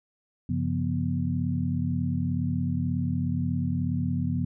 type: tone cluster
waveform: sine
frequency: 94.7 / 136.7 / 173.4 / 244 Hz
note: F#2 / C#3 / F3 / B3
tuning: +41 / -24 / -12 / -21 cents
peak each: -30 dBFS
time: 0.49-4.45 s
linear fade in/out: 5 ms
effects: none